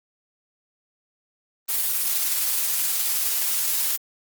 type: noise with tremolo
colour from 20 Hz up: blue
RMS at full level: -22 dBFS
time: 1.68-3.97 s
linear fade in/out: 20 ms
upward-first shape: sine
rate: 19 Hz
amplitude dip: 25%
effects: Opus 24 kbps